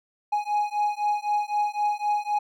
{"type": "beating tone pair", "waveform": "triangle", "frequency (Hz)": [830.6, 834.5], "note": ["G#5", "G#5"], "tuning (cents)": [0, 8], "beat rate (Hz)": 3.9, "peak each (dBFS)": [-24, -24], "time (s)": [0.32, 2.39], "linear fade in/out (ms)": 10, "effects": []}